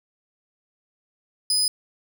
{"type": "tone", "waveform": "30% pulse", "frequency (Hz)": 5000, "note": "D#8", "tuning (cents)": 8, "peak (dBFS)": -16, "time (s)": [1.5, 1.68], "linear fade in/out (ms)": 2, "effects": []}